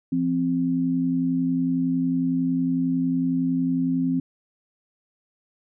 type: tone pair together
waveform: sine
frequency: 170.64 / 261.6 Hz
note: F3 / C4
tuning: -40 / 0 cents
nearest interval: perfect fifth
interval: 740 cents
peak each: -26 / -21 dBFS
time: 0.12-4.2 s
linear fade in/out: 5 ms
effects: none